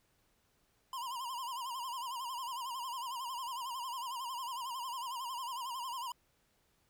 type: tone with vibrato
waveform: square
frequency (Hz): 999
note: B5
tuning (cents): +20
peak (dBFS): -39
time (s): 0.93-6.12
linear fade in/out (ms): 2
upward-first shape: sine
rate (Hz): 11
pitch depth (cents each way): 120
effects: pink hiss -74 dBFS RMS until 6.89 s

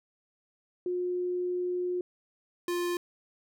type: tone pair in turn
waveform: sine / square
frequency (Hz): 358.8 / 350.6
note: F4 / F4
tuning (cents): +47 / +7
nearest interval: unison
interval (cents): 40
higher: first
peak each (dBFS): -28 / -29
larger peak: first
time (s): 0.86-2.01 / 2.68-2.97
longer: first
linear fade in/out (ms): 2
effects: none

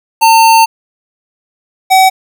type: tone pair in turn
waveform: square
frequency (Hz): 900 / 758.6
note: A5 / F#5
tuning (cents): +39 / +43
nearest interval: minor third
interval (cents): 296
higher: first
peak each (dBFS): -4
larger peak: neither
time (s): 0.21-0.66 / 1.9-2.1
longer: first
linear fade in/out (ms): 20
effects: none

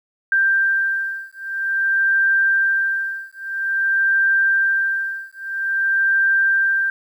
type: beating tone pair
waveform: sine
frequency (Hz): 1578 / 1578.5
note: G6 / G6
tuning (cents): +11 / +12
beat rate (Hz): 0.5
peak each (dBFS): -19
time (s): 0.32-6.9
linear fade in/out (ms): 2
effects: 9-bit

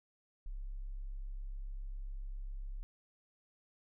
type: tone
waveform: sine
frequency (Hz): 33.66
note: C1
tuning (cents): +50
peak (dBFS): -39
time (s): 0.46-2.83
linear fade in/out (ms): 0
effects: none

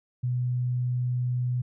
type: tone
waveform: sine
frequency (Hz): 124.2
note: B2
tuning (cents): +10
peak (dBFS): -24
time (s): 0.23-1.62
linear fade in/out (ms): 10
effects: none

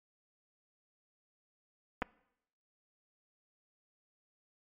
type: clicks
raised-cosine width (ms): 0.5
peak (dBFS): -18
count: 2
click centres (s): 2.02 / 2.024
effects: noise-tail reverb RT60 0.8 s tail -23 dB re dry + MP3 96 kbps

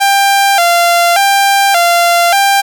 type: tone with vibrato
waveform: sawtooth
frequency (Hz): 740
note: F#5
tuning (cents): 0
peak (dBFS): -3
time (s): 0-2.62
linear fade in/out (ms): 20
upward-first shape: square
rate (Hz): 0.86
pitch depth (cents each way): 120
effects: none

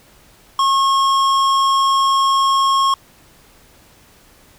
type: tone with hard clipping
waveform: triangle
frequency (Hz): 1086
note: C#6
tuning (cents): -36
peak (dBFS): -14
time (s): 0.59-2.94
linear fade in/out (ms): 2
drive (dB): 16
effects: pink hiss -49 dBFS RMS until 4.58 s

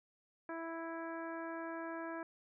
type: harmonic tone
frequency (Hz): 329.6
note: E4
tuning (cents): 0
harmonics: 1 / 2 / 3 / 4 / 5 / 6 / 7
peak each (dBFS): -44 / -46 / -48 / -51 / -49 / -63 / -60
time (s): 0.49-2.23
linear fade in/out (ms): 2
effects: none

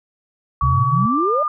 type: tone with pitch glide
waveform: sine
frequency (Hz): 1134 to 1208.4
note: C#6 to D6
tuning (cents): +39 to +49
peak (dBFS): -17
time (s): 0.61-1.48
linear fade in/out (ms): 2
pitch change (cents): +110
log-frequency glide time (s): 0.93-1.34
type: exponential sweep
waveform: sine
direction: up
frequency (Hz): 62.4 to 622.3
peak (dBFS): -18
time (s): 0.62-1.43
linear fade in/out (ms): 5
type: tone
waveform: sine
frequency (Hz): 130.81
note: C3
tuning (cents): 0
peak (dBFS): -17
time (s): 0.63-1.06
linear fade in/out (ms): 5
effects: none

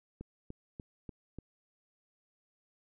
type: click train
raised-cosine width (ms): 3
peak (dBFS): -30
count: 5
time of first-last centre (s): 0.21-1.386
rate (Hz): 3.4
effects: none

